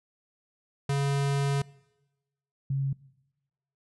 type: tone pair in turn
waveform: square / sine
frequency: 140 / 136.57 Hz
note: C#3 / C#3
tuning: +18 / -25 cents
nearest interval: unison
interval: 43 cents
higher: first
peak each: -25 dBFS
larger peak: neither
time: 0.89-1.62 / 2.7-2.93 s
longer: first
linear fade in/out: 5 ms
effects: noise-tail reverb RT60 1.0 s tail -22 dB re dry + resampled to 24000 Hz